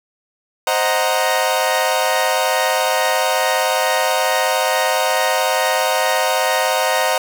sawtooth chord, C half-diminished seventh, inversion none, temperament equal, 523.3 / 622.3 / 740 / 932.3 Hz, C5 / Eb5 / Gb5 / Bb5, 0 / 0 / 0 / 0 cents, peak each -17 dBFS, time 0.67-7.18 s, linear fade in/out 2 ms, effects none

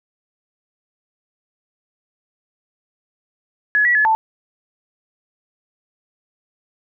sine tone with pitch steps, 1695 / 1938 / 1712 / 884 Hz, G#6 / B6 / A6 / A5, +35 / -33 / -48 / +8 cents, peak -12 dBFS, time 3.75-4.15 s, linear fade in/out 0 ms, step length 100 ms, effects none

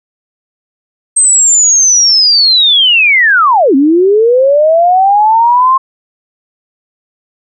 sine linear two-way sweep, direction down then up, 8360 to 260 to 1069 Hz, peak -4 dBFS, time 1.16-5.78 s, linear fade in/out 10 ms, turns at 3.75 s, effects none

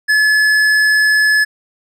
sine tone with tanh clipping, 1715 Hz, A6, 45 cents flat, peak -11 dBFS, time 0.08-1.45 s, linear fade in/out 20 ms, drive 12 dB, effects none

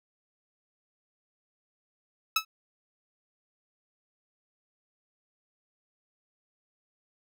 15% pulse tone with exponential decay, 1300 Hz, E6, 24 cents flat, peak -13 dBFS, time 2.36-2.45 s, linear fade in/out 5 ms, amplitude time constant 19 ms, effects none

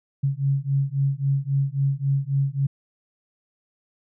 sine beating tone pair, 136.3 / 140 Hz, C#3 / C#3, -29 / +18 cents, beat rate 3.7 Hz, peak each -23 dBFS, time 0.23-2.67 s, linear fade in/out 10 ms, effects none

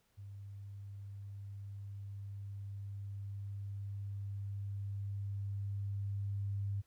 sine tone with level ramp, 99.9 Hz, G2, 33 cents sharp, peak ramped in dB -46 to -34 dBFS, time 0.17-6.82 s, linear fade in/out 20 ms, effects pink hiss -75 dBFS RMS until 6.86 s

